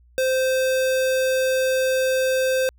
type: tone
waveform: square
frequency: 520 Hz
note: C5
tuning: 11 cents flat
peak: -19 dBFS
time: 0.18-2.69 s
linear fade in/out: 0 ms
effects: added 60 Hz sine -51 dBFS peak until 2.78 s